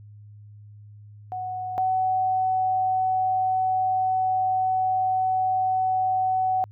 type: tone pair in turn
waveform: sine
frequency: 740 / 750.3 Hz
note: F#5 / F#5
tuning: 0 / +24 cents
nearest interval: unison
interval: 24 cents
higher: second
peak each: -28 / -20 dBFS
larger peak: second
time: 1.32-1.78 / 1.78-6.64 s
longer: second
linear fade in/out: 0 ms
effects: added 104 Hz sine -43 dBFS peak until 6.71 s